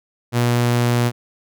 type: tone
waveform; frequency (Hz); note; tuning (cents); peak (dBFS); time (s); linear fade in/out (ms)
sawtooth; 120.4; B2; -44; -11; 0.32-1.12; 50
effects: none